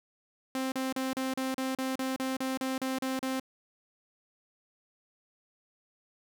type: tone bursts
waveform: sawtooth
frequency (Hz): 262.5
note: C4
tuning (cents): +6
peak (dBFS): -26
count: 14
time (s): 0.55-3.398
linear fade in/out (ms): 2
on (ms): 170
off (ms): 36
effects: none